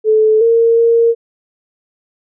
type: tone with pitch steps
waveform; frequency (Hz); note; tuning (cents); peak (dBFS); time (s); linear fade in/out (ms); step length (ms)
sine; 434.4 / 460.1 / 463.1; A4 / A#4 / A#4; -22 / -23 / -11; -7; 0.04-1.15; 50; 370
effects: none